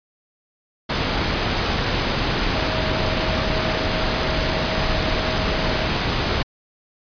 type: tone in noise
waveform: sine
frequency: 634 Hz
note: D#5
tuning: 32 cents sharp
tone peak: -29 dBFS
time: 2.54-5.88 s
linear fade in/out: 10 ms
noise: pink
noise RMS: -21 dBFS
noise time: 0.89-6.43 s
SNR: -11 dB
effects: resampled to 11025 Hz